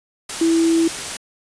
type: tone in noise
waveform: sine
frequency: 329.6 Hz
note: E4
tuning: in tune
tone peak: -13 dBFS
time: 0.41-0.88 s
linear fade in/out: 5 ms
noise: white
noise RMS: -27 dBFS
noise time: 0.29-1.17 s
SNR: +11 dB
effects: resampled to 22050 Hz